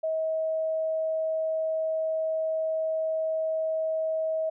sine tone, 638 Hz, D#5, 43 cents sharp, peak -25 dBFS, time 0.03-4.5 s, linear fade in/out 10 ms, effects none

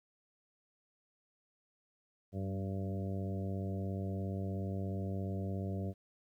harmonic tone with a mistuned harmonic, 97 Hz, G2, 18 cents flat, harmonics 1 / 2 / 3 / 4 / 5 / 6 / 7, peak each -37 / -40 / -47 / -47 / -50 / -49 / -51 dBFS, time 2.32-5.94 s, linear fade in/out 50 ms, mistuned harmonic 2, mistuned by -22 cents, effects 12-bit

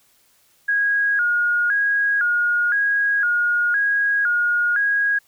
sine tone with vibrato, 1536 Hz, G6, 36 cents flat, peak -16 dBFS, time 0.68-5.19 s, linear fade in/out 10 ms, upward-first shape square, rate 0.98 Hz, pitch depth 120 cents each way, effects white hiss -59 dBFS RMS until 5.27 s

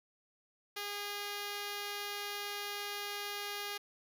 5% pulse tone, 408.8 Hz, G#4, 27 cents flat, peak -27 dBFS, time 0.76-3.78 s, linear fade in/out 10 ms, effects none

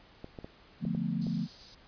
clicks, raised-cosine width 2 ms, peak -28 dBFS, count 6, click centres 0.244 / 0.388 / 0.445 / 0.852 / 0.949 / 1.268 s
sine chord, B half-diminished seventh, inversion first, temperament equal, 146.83 / 174.61 / 220 / 246.9 Hz, D3 / F3 / A3 / B3, 0 / 0 / 0 / 0 cents, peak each -37 / -33 / -34 / -38 dBFS, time 0.8-1.48 s, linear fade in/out 50 ms
white high-pass noise, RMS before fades -43 dBFS, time 1.21-1.75 s, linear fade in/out 10 ms, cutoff 4600 Hz, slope 24 dB/octave
effects pink hiss -58 dBFS RMS until 1.87 s + resampled to 11025 Hz

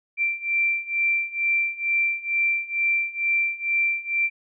sine beating tone pair, 2352 / 2354.2 Hz, D7 / D7, +2 / +4 cents, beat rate 2.2 Hz, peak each -25 / -23 dBFS, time 0.17-4.3 s, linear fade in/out 50 ms, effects none

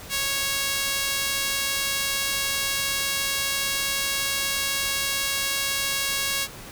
sawtooth tone with high-pass filter, 552 Hz, C#5, 7 cents flat, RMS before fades -26 dBFS, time 0.09-6.48 s, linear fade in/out 50 ms, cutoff 2400 Hz, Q 0.67, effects pink hiss -41 dBFS RMS until 6.71 s

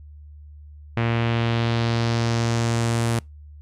sawtooth tone with low-pass filter sweep, 116.2 Hz, A#2, 5 cents flat, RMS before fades -22 dBFS, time 0.97-3.19 s, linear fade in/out 0 ms, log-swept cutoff 2400 to 10000 Hz, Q 1.8, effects noise-tail reverb RT60 0.2 s tail -25 dB re dry + added 74 Hz sine -40 dBFS peak until 3.61 s

